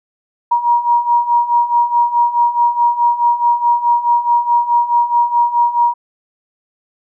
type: beating tone pair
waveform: sine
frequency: 949 / 953.7 Hz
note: A#5 / A#5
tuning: +31 / +39 cents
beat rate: 4.7 Hz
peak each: -16 / -12 dBFS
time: 0.51-5.94 s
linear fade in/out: 10 ms
effects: none